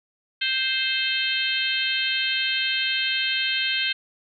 harmonic tone, 524 Hz, C5, 2 cents sharp, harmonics 3 / 4 / 5 / 6 / 7 / 8, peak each -29 / -31 / -28 / -26 / -31 / -31 dBFS, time 0.41-3.93 s, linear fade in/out 10 ms, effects none

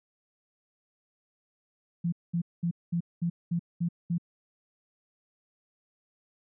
sine tone bursts, 170.9 Hz, F3, 37 cents flat, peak -25 dBFS, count 8, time 2.04-4.182 s, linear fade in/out 10 ms, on 84 ms, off 210 ms, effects none

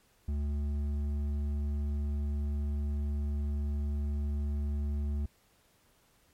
sine tone with hard clipping, 72.4 Hz, D2, 24 cents flat, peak -31 dBFS, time 0.28-5.26 s, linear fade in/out 5 ms, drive 7 dB, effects pink hiss -67 dBFS RMS until 6.33 s + MP3 64 kbps

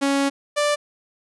sawtooth tone pair in turn, 277.6 / 588.2 Hz, C#4 / D5, +3 / +3 cents, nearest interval octave + minor second, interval 1300 cents, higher second, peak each -14 dBFS, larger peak neither, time 0.01-0.3 / 0.56-0.76 s, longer first, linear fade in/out 20 ms, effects resampled to 24000 Hz

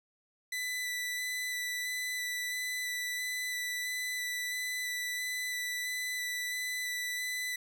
sawtooth tone with vibrato, 1987 Hz, B6, 10 cents sharp, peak -30 dBFS, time 0.52-7.56 s, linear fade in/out 5 ms, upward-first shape square, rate 1.5 Hz, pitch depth 9 cents each way, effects none

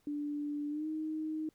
sine tone with pitch glide, 292.9 to 312.1 Hz, D4 to D#4, -5 to +5 cents, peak -34 dBFS, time 0.07-1.49 s, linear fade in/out 2 ms, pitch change +110 cents, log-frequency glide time 0.69-0.87 s, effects pink hiss -73 dBFS RMS until 1.54 s

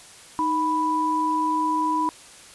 sine tone pair together, 311.1 / 987.8 Hz, D#4 / B5, 0 / 0 cents, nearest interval octave + minor sixth, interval 2000 cents, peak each -26 / -21 dBFS, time 0.39-2.09 s, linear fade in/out 0 ms, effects white hiss -46 dBFS RMS until 2.54 s + resampled to 24000 Hz

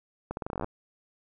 accelerating click train, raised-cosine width 1 ms, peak -19 dBFS, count 13, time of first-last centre 0.31-0.644 s, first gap 61 ms, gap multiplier 0.84, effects none

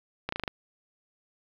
slowing click train, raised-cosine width 0.3 ms, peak -14 dBFS, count 6, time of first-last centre 0.29-0.478 s, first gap 34 ms, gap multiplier 1.05, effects low-pass 5000 Hz 12 dB/octave + 8-bit

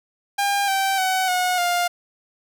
sawtooth tone with pitch steps, 803 / 777 / 751.8 / 727.5 / 703.9 Hz, G5 / G5 / F#5 / F#5 / F5, +41 / -16 / +27 / -29 / +13 cents, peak -15 dBFS, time 0.38-1.88 s, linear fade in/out 10 ms, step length 300 ms, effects none

